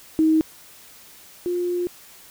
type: tone pair in turn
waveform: sine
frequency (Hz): 316.3 / 353.6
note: D#4 / F4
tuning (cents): +29 / +22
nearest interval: major second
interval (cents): 193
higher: second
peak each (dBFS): -14 / -21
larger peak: first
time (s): 0.19-0.41 / 1.46-1.87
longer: second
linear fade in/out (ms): 0
effects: white hiss -47 dBFS RMS until 2.3 s